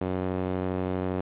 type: tone with band-pass filter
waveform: sawtooth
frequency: 92.5 Hz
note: F#2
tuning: in tune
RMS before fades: -29 dBFS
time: 0.01-1.21 s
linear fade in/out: 5 ms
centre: 410 Hz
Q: 0.87
effects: resampled to 8000 Hz + 8-bit